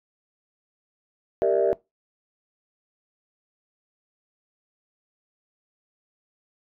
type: chord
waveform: sine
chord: E half-diminished seventh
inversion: first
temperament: equal with one note detuned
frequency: 392 / 466.2 / 592.1 / 659.3 Hz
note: G4 / Bb4 / D5 / E5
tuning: 0 / 0 / +14 / 0 cents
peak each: -23 dBFS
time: 1.42-1.73 s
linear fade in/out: 0 ms
effects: noise-tail reverb RT60 0.2 s tail -22 dB re dry + tanh soft clip ceiling -11 dBFS